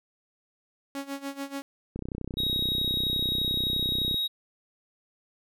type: tone with tremolo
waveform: sawtooth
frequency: 277.2 Hz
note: C#4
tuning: in tune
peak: -27 dBFS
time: 0.95-1.62 s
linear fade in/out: 0 ms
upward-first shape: sine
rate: 6.9 Hz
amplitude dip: 85%
type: click train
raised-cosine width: 3 ms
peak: -21 dBFS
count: 70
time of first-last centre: 1.96-4.144 s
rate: 31.6 Hz
type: tone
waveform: triangle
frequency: 3791 Hz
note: A#7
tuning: 28 cents sharp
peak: -24 dBFS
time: 2.37-4.28 s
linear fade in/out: 20 ms
effects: none